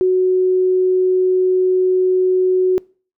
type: tone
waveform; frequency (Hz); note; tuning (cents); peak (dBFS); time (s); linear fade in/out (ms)
sine; 370; F#4; 0; -11; 0.01-2.78; 0
effects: noise-tail reverb RT60 0.4 s tail -25 dB re dry